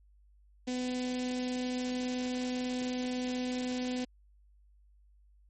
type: tone with notch filter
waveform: sawtooth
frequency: 251 Hz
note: B3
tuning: 28 cents sharp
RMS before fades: -34 dBFS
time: 0.67-4.05 s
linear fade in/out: 10 ms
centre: 1200 Hz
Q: 0.69
effects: added 50 Hz sine -59 dBFS peak until 5.49 s + MP3 32 kbps